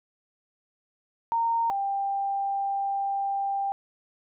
sine tone pair in turn, 922 / 791.6 Hz, A#5 / G5, -19 / +17 cents, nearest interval minor third, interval 264 cents, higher first, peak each -22 / -25 dBFS, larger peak first, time 1.32-1.7 / 1.7-3.72 s, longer second, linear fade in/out 0 ms, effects none

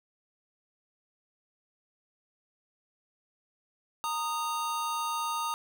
square tone pair together, 924 / 1237.5 Hz, A#5 / D#6, -16 / -10 cents, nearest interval perfect fourth, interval 506 cents, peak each -34 / -33 dBFS, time 4.04-5.54 s, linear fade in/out 0 ms, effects none

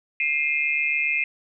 sine tone cluster, 2114 / 2444 / 2591 Hz, C7 / D#7 / E7, +17 / -32 / -30 cents, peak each -25 dBFS, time 0.2-1.24 s, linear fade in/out 2 ms, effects none

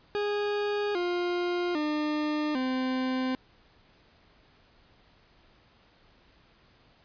40% pulse tone with pitch steps, 412.2 / 352.7 / 301.7 / 258.2 Hz, G#4 / F4 / D4 / C4, -13 / +17 / +47 / -23 cents, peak -26 dBFS, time 0.15-3.35 s, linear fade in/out 0 ms, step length 800 ms, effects pink hiss -61 dBFS RMS until 7.04 s + resampled to 11025 Hz

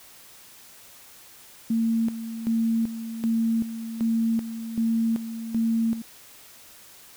sine tone with tremolo, 227 Hz, A#3, 46 cents flat, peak -20 dBFS, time 1.7-6.02 s, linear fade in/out 5 ms, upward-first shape square, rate 1.3 Hz, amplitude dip 70%, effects white hiss -49 dBFS RMS until 7.16 s

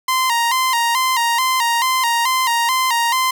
sawtooth tone with vibrato, 984 Hz, B5, 7 cents flat, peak -11 dBFS, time 0.08-3.31 s, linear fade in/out 5 ms, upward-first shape square, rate 2.3 Hz, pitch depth 89 cents each way, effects none

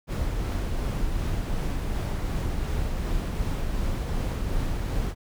brown noise with tremolo, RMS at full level -26 dBFS, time 0.07-5.15 s, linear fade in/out 50 ms, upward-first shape triangle, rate 2.7 Hz, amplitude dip 25%, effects none

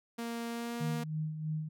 sawtooth tone with pitch glide, 233.1 to 236.2 Hz, A#3 to A#3, 0 to +23 cents, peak -32 dBFS, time 0.18-1.04 s, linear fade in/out 10 ms, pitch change +23 cents, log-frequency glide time 0.48-0.77 s
sine tone with tremolo, 155.4 Hz, D#3, 2 cents flat, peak -31 dBFS, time 0.8-1.69 s, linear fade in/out 10 ms, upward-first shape sine, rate 3.1 Hz, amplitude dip 55%
effects none

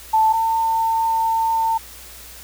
sine tone pair in turn, 880 / 901.1 Hz, A5 / A5, 0 / +41 cents, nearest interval unison, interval 41 cents, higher second, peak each -12 / -16 dBFS, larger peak first, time 0.13-0.33 / 0.33-1.78 s, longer second, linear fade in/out 10 ms, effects added 60 Hz sine -45 dBFS peak until 2.43 s + white hiss -40 dBFS RMS until 2.43 s

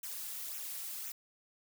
blue noise with flanger, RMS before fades -42 dBFS, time 0.03-1.12 s, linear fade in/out 5 ms, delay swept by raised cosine 0.21 to 3.31 ms, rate 1.9 Hz, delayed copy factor -0.7, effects none

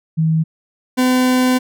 sine / 40% pulse tone pair in turn, 160 / 254 Hz, D#3 / B3, +49 / +49 cents, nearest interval minor sixth, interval 800 cents, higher second, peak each -12 / -11 dBFS, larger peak second, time 0.17-0.44 / 0.97-1.59 s, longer second, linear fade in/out 20 ms, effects none

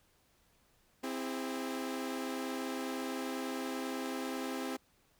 sawtooth chord, C augmented, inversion none, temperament equal with one note detuned, 261.6 / 329.6 / 407.5 Hz, C4 / E4 / G#4, 0 / 0 / -33 cents, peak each -34 / -39 / -39 dBFS, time 1.03-4.77 s, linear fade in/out 10 ms, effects pink hiss -70 dBFS RMS until 5.19 s

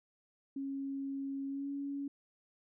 sine tone with pitch glide, 274.1 to 280.5 Hz, C#4 to C#4, -19 to +21 cents, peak -36 dBFS, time 0.56-2.08 s, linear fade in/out 5 ms, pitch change +40 cents, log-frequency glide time 1.48-1.69 s, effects none

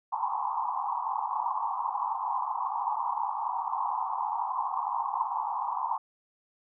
white band-pass noise, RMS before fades -31 dBFS, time 0.12-5.98 s, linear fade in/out 5 ms, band 790 to 1100 Hz, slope 96 dB/octave, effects none

